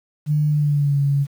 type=tone with pitch glide; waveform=sine; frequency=150 to 140.77 Hz; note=D3 to C#3; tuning=+37 to +27 cents; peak=-15 dBFS; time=0.26-1.27 s; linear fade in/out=50 ms; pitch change=-110 cents; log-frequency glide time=0.51-0.99 s; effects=8-bit